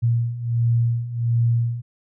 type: beating tone pair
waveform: sine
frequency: 116.54 / 117.94 Hz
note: A#2 / A#2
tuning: 0 / +21 cents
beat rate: 1.4 Hz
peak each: -23 / -19 dBFS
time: 0.02-1.82 s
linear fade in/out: 20 ms
effects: none